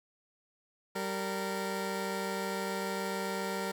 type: tone pair together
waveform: 15% pulse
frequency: 193.57 / 460.4 Hz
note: G3 / A#4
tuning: -22 / -22 cents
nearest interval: octave + minor third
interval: 1500 cents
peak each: -29 / -30 dBFS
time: 0.95-3.72 s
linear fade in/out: 10 ms
effects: none